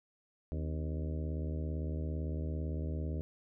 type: harmonic tone with a mistuned harmonic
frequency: 77.78 Hz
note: D#2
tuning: in tune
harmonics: 1 / 2 / 3 / 4 / 5 / 6 / 7 / 8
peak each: -35 / -41 / -45 / -47 / -49 / -51 / -52 / -53 dBFS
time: 0.52-3.21 s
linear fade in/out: 0 ms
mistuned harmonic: 3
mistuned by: +110 cents
effects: none